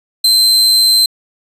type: tone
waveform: 40% pulse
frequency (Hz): 4103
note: C8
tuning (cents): -35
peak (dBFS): -6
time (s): 0.24-1.06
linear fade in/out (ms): 5
effects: resampled to 32000 Hz + 8-bit